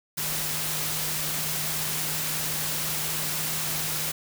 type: tone in noise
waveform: sine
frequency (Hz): 155.56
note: D#3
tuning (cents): 0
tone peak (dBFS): -38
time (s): 0.17-4.12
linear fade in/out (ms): 10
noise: white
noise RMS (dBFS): -29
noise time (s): 0.17-4.12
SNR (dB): -12
effects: none